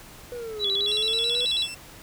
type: exponential two-way sweep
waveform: triangle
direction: down then up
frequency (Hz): 495.5 to 391.6 to 495.5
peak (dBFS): -30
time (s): 0.32-1.45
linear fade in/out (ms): 0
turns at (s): 0.71
type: tone with vibrato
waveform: sine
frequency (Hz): 3646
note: A#7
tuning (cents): -39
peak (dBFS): -22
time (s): 0.59-1.68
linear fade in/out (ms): 50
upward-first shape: square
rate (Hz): 9.2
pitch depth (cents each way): 130
type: tone with pitch glide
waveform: 20% pulse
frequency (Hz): 2735 to 2679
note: F7 to E7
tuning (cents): -37 to +27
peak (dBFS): -29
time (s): 0.87-1.75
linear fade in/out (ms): 10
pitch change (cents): -36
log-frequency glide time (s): 1-1.11
effects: pink hiss -46 dBFS RMS until 2.02 s